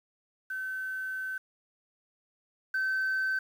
sine tone pair in turn, 1530 / 1538.1 Hz, G6 / G6, -42 / -33 cents, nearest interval unison, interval 9 cents, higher second, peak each -32 / -25 dBFS, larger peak second, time 0.5-1.38 / 2.74-3.39 s, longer first, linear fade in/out 5 ms, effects tanh soft clip ceiling -24 dBFS + 9-bit

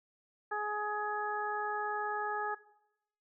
harmonic tone, 419.3 Hz, G#4, 17 cents sharp, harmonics 1 / 2 / 3 / 4, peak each -40 / -36 / -39 / -38 dBFS, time 0.51-2.55 s, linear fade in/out 10 ms, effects noise-tail reverb RT60 0.8 s tail -17 dB re dry

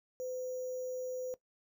sine tone with sample-and-hold, 508 Hz, B4, 49 cents sharp, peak -36 dBFS, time 0.2-1.34 s, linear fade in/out 0 ms, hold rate 6300 Hz, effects noise-tail reverb RT60 0.1 s tail -17 dB re dry

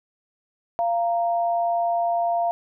sine tone pair together, 690 / 930.4 Hz, F5 / A#5, -21 / -4 cents, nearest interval perfect fourth, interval 517 cents, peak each -20 / -29 dBFS, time 0.79-2.51 s, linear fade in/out 0 ms, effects none

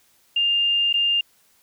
sine tone with dropouts, 2805 Hz, F7, 7 cents sharp, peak -17 dBFS, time 0.36-1.21 s, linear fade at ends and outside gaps 5 ms, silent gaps 0.929-0.939 s, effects white hiss -60 dBFS RMS until 1.62 s

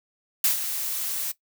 blue noise with ADSR envelope, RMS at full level -19 dBFS, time 0.44-1.32 s, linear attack 3 ms, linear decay 120 ms, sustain -10 dB, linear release 10 ms, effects noise-tail reverb RT60 0.1 s tail -17 dB re dry

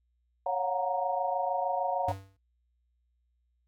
sine chord, Gb major seventh, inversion second, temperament equal with one note detuned, 554.4 / 713.5 / 740 / 932.3 Hz, Db5 / F5 / Gb5 / Bb5, 0 / +37 / 0 / 0 cents, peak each -33 dBFS, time 0.46-2.12 s, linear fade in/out 5 ms
square tone with exponential decay, 97 Hz, G2, 18 cents flat, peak -31 dBFS, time 2.08-2.37 s, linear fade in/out 5 ms, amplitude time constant 63 ms
effects noise-tail reverb RT60 0.2 s tail -20 dB re dry + added 60 Hz sine -70 dBFS peak until 3.67 s

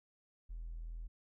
triangle tone, 41.23 Hz, E1, 1 cent sharp, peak -38 dBFS, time 0.49-1.08 s, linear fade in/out 20 ms, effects tanh soft clip ceiling -39 dBFS

